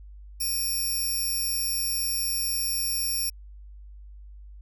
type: tone pair together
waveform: 5% pulse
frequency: 2467 / 5514 Hz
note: D#7 / F8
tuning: -15 / -23 cents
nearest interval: octave + major second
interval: 1392 cents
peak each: -27 / -20 dBFS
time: 0.4-3.3 s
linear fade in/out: 10 ms
effects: added 50 Hz sine -42 dBFS peak until 4.61 s